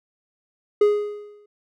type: tone with exponential decay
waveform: triangle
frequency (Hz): 415.3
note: G#4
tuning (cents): 0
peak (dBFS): -9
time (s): 0.81-1.46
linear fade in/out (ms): 5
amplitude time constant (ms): 140
effects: none